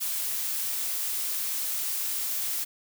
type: noise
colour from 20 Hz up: blue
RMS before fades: -30 dBFS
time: 0-2.65 s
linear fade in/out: 20 ms
effects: none